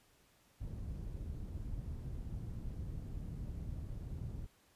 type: low-pass noise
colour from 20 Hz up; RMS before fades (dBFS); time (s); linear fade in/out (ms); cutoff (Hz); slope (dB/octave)
white; -43; 0.6-4.47; 20; 100; 12
effects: pink hiss -69 dBFS RMS until 4.75 s + resampled to 32000 Hz